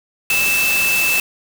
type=tone in noise; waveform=sine; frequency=2637 Hz; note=E7; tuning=in tune; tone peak=-15 dBFS; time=0.3-1.2 s; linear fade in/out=2 ms; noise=white; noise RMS=-21 dBFS; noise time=0.3-1.2 s; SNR=+3 dB; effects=none